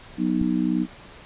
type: harmonic tone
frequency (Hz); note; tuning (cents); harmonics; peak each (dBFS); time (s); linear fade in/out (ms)
61.74; B1; 0; 3 / 4 / 5; -25 / -24 / -24; 0.17-0.87; 50
type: click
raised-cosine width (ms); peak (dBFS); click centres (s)
5; -17; 0.415
effects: pink hiss -45 dBFS RMS until 1.25 s + resampled to 8000 Hz